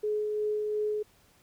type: tone with tremolo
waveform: sine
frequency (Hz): 423.2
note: G#4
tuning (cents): +33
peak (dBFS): -26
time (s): 0.03-1.03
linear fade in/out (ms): 10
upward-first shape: sine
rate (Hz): 2.8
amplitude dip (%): 25
effects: pink hiss -63 dBFS RMS until 1.42 s